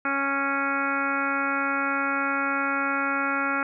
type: harmonic tone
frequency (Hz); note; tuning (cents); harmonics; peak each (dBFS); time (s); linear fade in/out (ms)
276.7; C#4; -3; 1 / 2 / 3 / 4 / 5 / 6 / 7 / 8 / 9; -31 / -35 / -34 / -33 / -26 / -33 / -38 / -34 / -37; 0.05-3.63; 2
effects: none